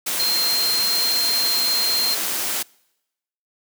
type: tone in noise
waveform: sine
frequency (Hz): 4180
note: C8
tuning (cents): -2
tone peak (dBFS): -19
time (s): 0.19-2.15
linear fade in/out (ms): 10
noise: white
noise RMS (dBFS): -24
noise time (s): 0.06-2.63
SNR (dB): +2
effects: noise-tail reverb RT60 0.9 s tail -26 dB re dry + high-pass 200 Hz 12 dB/octave